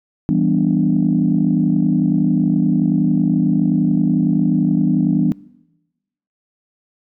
sine chord, E minor seventh, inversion none, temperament equal with one note detuned, 164.81 / 196 / 246.2 / 293.7 Hz, E3 / G3 / B3 / D4, 0 / 0 / -5 / 0 cents, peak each -18 dBFS, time 0.29-5.32 s, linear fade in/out 0 ms, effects noise-tail reverb RT60 1.0 s tail -22 dB re dry + tanh soft clip ceiling -4 dBFS

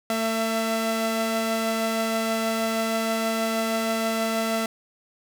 sawtooth tone pair together, 225.1 / 669 Hz, A3 / E5, +40 / +25 cents, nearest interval octave + perfect fifth, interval 1885 cents, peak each -22 dBFS, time 0.1-4.66 s, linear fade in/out 2 ms, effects none

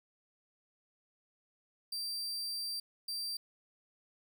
40% pulse tone bursts at uneven times, 4700 Hz, D8, 1 cent sharp, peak -35 dBFS, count 2, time 1.92-2.8 / 3.08-3.37 s, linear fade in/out 5 ms, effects none

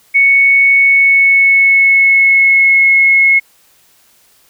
sine tone with pitch glide, 2217 to 2176 Hz, C#7 to C#7, 0 to -33 cents, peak -5 dBFS, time 0.14-3.4 s, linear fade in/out 20 ms, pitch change -33 cents, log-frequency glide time 0.77-2.89 s, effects white hiss -50 dBFS RMS until 4.49 s

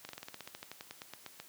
slowing click train, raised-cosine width 0.2 ms, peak -26 dBFS, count 18, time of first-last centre 0.05-1.4 s, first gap 40 ms, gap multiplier 1.08, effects white hiss -57 dBFS RMS until 1.48 s + high-pass 100 Hz 12 dB/octave

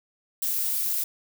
violet noise with amplitude modulation, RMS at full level -23 dBFS, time 0.42-1.04 s, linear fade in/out 5 ms, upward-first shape sine, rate 250 Hz, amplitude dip 80%, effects none

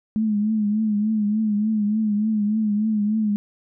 sine tone with vibrato, 212.8 Hz, G#3, 42 cents sharp, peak -18 dBFS, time 0.16-3.36 s, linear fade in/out 0 ms, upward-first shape triangle, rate 3.4 Hz, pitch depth 76 cents each way, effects none

